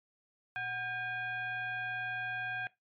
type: tone with frequency modulation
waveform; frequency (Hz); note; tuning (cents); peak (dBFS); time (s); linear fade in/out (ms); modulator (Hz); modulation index
sine; 1600; G6; +35; -34; 0.56-2.67; 0; 859; 1
effects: noise-tail reverb RT60 0.2 s tail -19 dB re dry + MP3 96 kbps